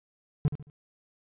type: tone with echo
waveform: triangle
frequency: 146.7 Hz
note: D3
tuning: 2 cents flat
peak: -18 dBFS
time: 0.45-0.48 s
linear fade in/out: 0 ms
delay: 73 ms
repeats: 3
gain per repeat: -10 dB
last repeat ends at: 0.699 s
effects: resampled to 8000 Hz